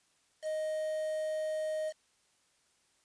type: tone with quantisation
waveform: triangle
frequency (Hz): 623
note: D#5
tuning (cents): +2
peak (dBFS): -30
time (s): 0.42-1.93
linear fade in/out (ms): 50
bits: 8
effects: white hiss -71 dBFS RMS until 3.04 s + resampled to 22050 Hz